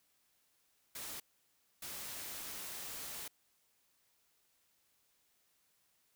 white noise bursts at uneven times, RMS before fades -45 dBFS, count 2, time 0.95-1.2 / 1.82-3.28 s, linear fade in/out 5 ms, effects white hiss -75 dBFS RMS until 6.15 s

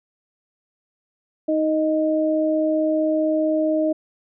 sine tone pair together, 313.5 / 622 Hz, D#4 / D#5, +13 / -1 cents, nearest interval octave, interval 1186 cents, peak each -20 dBFS, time 1.48-3.93 s, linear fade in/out 10 ms, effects none

